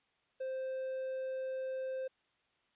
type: tone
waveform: triangle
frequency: 523.3 Hz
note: C5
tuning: in tune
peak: -34 dBFS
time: 0.4-2.08 s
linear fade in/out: 10 ms
effects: white hiss -75 dBFS RMS until 2.75 s + resampled to 8000 Hz